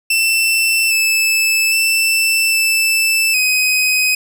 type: tone with pitch steps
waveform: sawtooth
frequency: 2672 / 2625 / 2662 / 2644 / 2514 Hz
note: E7 / E7 / E7 / E7 / D#7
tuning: +23 / -8 / +16 / +5 / +17 cents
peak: -9 dBFS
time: 0.1-4.15 s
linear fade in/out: 5 ms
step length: 810 ms
effects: none